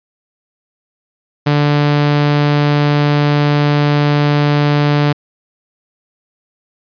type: tone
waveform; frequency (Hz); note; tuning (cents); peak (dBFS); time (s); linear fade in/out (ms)
sawtooth; 146.4; D3; -5; -6; 1.46-5.13; 10
effects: resampled to 11025 Hz